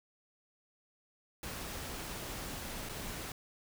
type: noise with dropouts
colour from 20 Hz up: pink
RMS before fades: -42 dBFS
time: 1.43-3.32 s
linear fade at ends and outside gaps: 2 ms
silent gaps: 2.89-2.894 s
effects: none